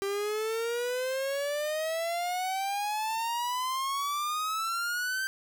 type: exponential sweep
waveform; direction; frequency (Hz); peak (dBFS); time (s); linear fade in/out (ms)
45% pulse; up; 392 to 1568; -29; 0.02-5.27; 0
effects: none